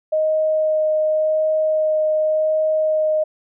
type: tone with vibrato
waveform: sine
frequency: 622.3 Hz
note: D#5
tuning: in tune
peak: -15 dBFS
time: 0.12-3.24 s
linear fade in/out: 10 ms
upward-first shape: sine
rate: 0.89 Hz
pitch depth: 8 cents each way
effects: none